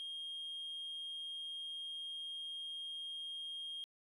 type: tone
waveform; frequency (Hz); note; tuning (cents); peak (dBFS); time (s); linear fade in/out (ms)
sine; 3232; G#7; -48; -40; 0-3.84; 0
effects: tanh soft clip ceiling -40 dBFS + 13-bit